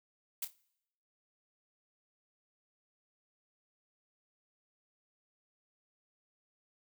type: noise with echo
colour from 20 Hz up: blue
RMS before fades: -36 dBFS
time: 0.42-0.45 s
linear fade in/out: 5 ms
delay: 28 ms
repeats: 3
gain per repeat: -11 dB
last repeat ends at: 0.534 s
effects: noise-tail reverb RT60 0.8 s tail -23 dB re dry